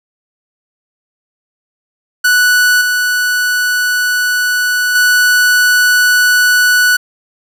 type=tone with level steps; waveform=45% pulse; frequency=1480 Hz; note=F#6; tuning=in tune; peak=-7 / -11 / -7 dBFS; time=2.24-6.97 s; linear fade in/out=10 ms; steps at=2.81 / 4.95 s; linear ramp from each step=5 ms; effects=none